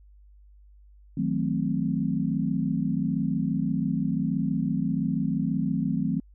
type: chord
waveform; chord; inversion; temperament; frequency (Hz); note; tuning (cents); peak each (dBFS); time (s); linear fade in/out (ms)
sine; D# diminished seventh; none; equal with one note detuned; 159.02 / 185 / 220 / 261.6; D#3 / F#3 / A3 / C4; +38 / 0 / 0 / 0; -29; 1.17-6.2; 5
effects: added 50 Hz sine -50 dBFS peak until 6.34 s